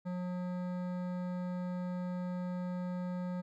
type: tone with hard clipping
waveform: triangle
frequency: 180 Hz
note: F#3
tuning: 47 cents flat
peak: -37 dBFS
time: 0.05-3.42 s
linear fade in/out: 20 ms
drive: 18 dB
effects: none